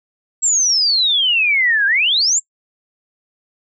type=exponential two-way sweep; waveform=sine; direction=down then up; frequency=7700 to 1573 to 7700 Hz; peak=-12 dBFS; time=0.42-2.4 s; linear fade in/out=20 ms; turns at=1.86 s; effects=noise-tail reverb RT60 0.1 s tail -23 dB re dry